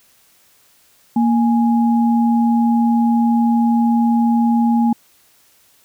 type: tone pair together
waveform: sine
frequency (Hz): 233.1 / 831.4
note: A#3 / G#5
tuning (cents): 0 / +2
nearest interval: octave + minor seventh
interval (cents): 2202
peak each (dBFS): -12 / -21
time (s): 1.16-4.93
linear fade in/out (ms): 5
effects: white hiss -54 dBFS RMS until 5.84 s